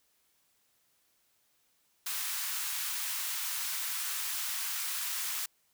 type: high-pass noise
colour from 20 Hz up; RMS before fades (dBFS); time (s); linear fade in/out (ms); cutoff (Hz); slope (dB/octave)
white; -35; 2.06-5.46; 5; 990; 24
effects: white hiss -72 dBFS RMS until 5.73 s